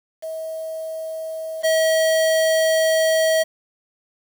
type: tone pair in turn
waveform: sine / square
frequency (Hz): 641 / 641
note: E5 / E5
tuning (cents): -49 / -49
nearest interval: unison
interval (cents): 0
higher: neither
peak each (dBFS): -26 / -16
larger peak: second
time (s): 0.22-1.63 / 1.63-3.44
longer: second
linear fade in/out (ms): 20
effects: 7-bit